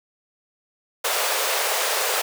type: high-pass noise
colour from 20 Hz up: pink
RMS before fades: -23 dBFS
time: 1.04-2.22 s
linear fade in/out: 10 ms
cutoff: 440 Hz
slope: 48 dB/octave
effects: none